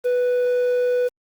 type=tone with quantisation; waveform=triangle; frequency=493.9 Hz; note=B4; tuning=in tune; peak=-15 dBFS; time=0.04-1.09 s; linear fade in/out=20 ms; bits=7; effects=Opus 24 kbps